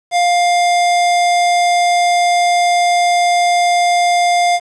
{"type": "tone", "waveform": "square", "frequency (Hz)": 703, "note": "F5", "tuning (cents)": 11, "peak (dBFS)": -11, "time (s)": [0.11, 4.6], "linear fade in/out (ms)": 50, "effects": ["resampled to 22050 Hz", "7-bit"]}